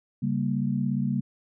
sine chord, G diminished, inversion second, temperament equal, 138.59 / 196 / 233.1 Hz, Db3 / G3 / Bb3, 0 / 0 / 0 cents, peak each -28 dBFS, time 0.22-1.21 s, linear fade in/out 10 ms, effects none

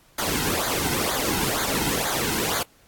pink noise with flanger, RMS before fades -25 dBFS, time 0.18-2.63 s, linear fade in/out 5 ms, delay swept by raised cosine 0.36 to 1.76 ms, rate 2.1 Hz, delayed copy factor -0.8, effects pink hiss -57 dBFS RMS until 2.87 s + AAC 64 kbps

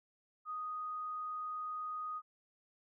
sine tone, 1244 Hz, D#6, 1 cent flat, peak -38 dBFS, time 0.45-2.22 s, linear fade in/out 50 ms, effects none

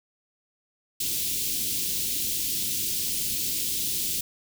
white band-stop noise, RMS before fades -28 dBFS, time 1-4.21 s, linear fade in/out 5 ms, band 360 to 2900 Hz, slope 24 dB/octave, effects none

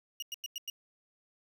30% pulse tone bursts, 2863 Hz, F7, 42 cents sharp, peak -33 dBFS, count 5, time 0.2-0.7 s, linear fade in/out 2 ms, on 24 ms, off 95 ms, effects none

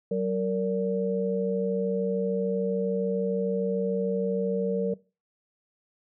sine tone cluster, 189.5 / 462.9 / 576 Hz, F#3 / A#4 / D5, +42 / -12 / -34 cents, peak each -29 / -26 / -33 dBFS, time 0.11-4.94 s, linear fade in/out 5 ms, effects noise-tail reverb RT60 0.3 s tail -20 dB re dry

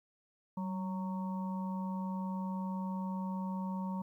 harmonic tone with a mistuned harmonic, 185 Hz, F#3, in tune, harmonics 1 / 3 / 5 / 6, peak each -35 / -50 / -43 / -52 dBFS, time 0.57-4.02 s, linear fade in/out 5 ms, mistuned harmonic 1, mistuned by +48 cents, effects 12-bit

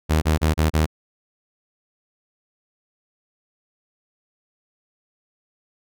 sawtooth tone bursts, 78.2 Hz, D#2, 9 cents sharp, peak -12 dBFS, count 5, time 0.09-0.864 s, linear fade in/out 20 ms, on 130 ms, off 31 ms, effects none

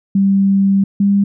sine tone pair in turn, 196 / 199.89 Hz, G3 / G3, 0 / +34 cents, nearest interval unison, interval 34 cents, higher second, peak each -9 dBFS, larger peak neither, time 0.15-0.84 / 1-1.24 s, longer first, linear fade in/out 5 ms, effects none

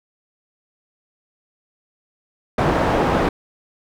white low-pass noise, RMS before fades -18 dBFS, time 2.58-3.29 s, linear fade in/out 5 ms, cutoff 840 Hz, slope 12 dB/octave, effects none

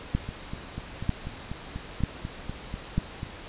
two click trains, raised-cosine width 5 ms, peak -21 / -11 dBFS, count 13 / 4, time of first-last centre 0.29-3.231 / 0.15-2.98 s, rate 4.08 / 1.06 Hz, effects pink hiss -42 dBFS RMS until 3.48 s + resampled to 8000 Hz

